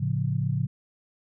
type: chord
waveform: sine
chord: A augmented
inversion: none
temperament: equal with one note detuned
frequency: 110.64 / 138.59 / 174.61 Hz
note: A2 / C#3 / E#3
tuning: +10 / 0 / 0 cents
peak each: -28 / -26 / -31 dBFS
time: 0-0.67 s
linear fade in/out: 10 ms
effects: none